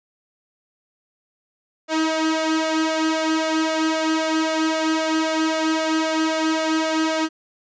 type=tone with flanger; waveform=sawtooth; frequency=317.9 Hz; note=D#4; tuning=37 cents sharp; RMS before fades=-21 dBFS; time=1.88-7.29 s; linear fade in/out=50 ms; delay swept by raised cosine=1.7 to 2.5 ms; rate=3.8 Hz; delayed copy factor=+0.7; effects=resampled to 16000 Hz